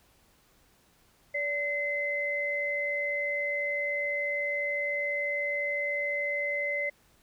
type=tone pair together; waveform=sine; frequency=576 / 2053 Hz; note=D5 / C7; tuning=-34 / -33 cents; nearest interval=octave + minor seventh; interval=2201 cents; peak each=-33 / -29 dBFS; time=1.34-6.9 s; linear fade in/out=10 ms; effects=pink hiss -64 dBFS RMS until 7.22 s